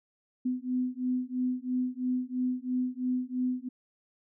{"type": "beating tone pair", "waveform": "sine", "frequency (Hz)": [250.9, 253.9], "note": ["B3", "B3"], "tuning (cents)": [28, 48], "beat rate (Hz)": 3, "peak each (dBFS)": -31, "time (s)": [0.45, 3.69], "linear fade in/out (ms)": 10, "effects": []}